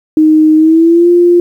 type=tone with pitch glide; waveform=sine; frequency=311.1 to 349.2 Hz; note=D#4 to F4; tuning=0 to 0 cents; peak=-3 dBFS; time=0.17-1.4 s; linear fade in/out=2 ms; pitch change=+200 cents; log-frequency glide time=0.56-1.09 s; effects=7-bit